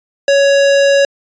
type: tone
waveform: square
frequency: 558 Hz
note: C#5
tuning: 11 cents sharp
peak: -8 dBFS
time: 0.28-1.05 s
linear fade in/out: 2 ms
effects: resampled to 16000 Hz